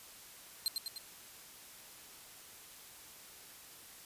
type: tone with echo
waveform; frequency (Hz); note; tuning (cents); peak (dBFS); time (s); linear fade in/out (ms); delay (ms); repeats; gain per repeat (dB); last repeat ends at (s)
sawtooth; 4164; C8; -9; -27; 0.66-0.68; 0; 100; 3; -4; 0.98
effects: white hiss -54 dBFS RMS until 4.05 s + resampled to 32000 Hz